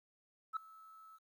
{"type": "tone with ADSR envelope", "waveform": "sine", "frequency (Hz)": 1306, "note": "E6", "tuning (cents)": -17, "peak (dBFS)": -31, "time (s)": [0.53, 1.19], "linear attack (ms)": 36, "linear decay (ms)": 3, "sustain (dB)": -24, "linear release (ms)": 36, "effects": ["tanh soft clip ceiling -31 dBFS", "12-bit"]}